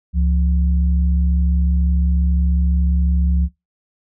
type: tone pair together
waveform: sine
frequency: 68.86 / 174.61 Hz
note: C#2 / F3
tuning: -11 / 0 cents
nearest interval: octave + major third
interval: 1611 cents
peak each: -14 / -22 dBFS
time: 0.13-3.49 s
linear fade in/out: 50 ms
effects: noise-tail reverb RT60 0.2 s tail -20 dB re dry